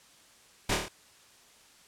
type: noise with echo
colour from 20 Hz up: pink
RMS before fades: -28 dBFS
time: 0.69-0.75 s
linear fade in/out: 5 ms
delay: 27 ms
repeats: 5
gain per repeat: -3 dB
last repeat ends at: 0.885 s
effects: white hiss -58 dBFS RMS until 1.87 s + low-pass 9000 Hz 12 dB/octave